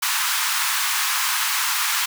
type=high-pass noise; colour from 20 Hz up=pink; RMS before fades=-22 dBFS; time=0.02-2.06 s; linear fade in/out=10 ms; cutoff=940 Hz; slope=48 dB/octave; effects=none